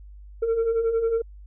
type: beating tone pair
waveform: sine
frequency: 446.8 / 457.8 Hz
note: A4 / A#4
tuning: +27 / -31 cents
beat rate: 11 Hz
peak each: -26 / -19 dBFS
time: 0.42-1.22 s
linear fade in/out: 10 ms
effects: tanh soft clip ceiling -18 dBFS + added 50 Hz sine -41 dBFS peak until 1.46 s